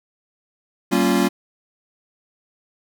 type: chord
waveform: square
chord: G half-diminished seventh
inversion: none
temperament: equal with one note detuned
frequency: 191.74 / 233.1 / 277.2 / 349.2 Hz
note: G3 / Bb3 / Db4 / F4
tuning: -38 / 0 / 0 / 0 cents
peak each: -22 dBFS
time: 0.91-1.29 s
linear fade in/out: 20 ms
effects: none